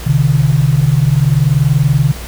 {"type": "tone pair together", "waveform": "sine", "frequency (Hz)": [130.8, 151.33], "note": ["C3", "D#3"], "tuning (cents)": [0, -48], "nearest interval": "minor third", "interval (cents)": 252, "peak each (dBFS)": -11, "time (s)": [0.06, 2.12], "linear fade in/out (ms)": 10, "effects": ["added 60 Hz sine -26 dBFS peak until 2.27 s", "pink hiss -30 dBFS RMS until 2.27 s"]}